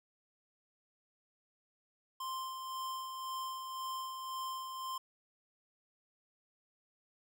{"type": "tone with tremolo", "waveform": "square", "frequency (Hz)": 1046.5, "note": "C6", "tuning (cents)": 0, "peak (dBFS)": -38, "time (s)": [2.2, 4.98], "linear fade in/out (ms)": 5, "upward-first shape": "sine", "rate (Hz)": 1.9, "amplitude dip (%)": 40, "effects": []}